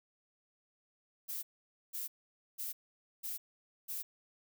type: noise bursts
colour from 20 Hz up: violet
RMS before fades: -40 dBFS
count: 5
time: 1.28-4.03 s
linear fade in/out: 20 ms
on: 150 ms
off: 500 ms
effects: none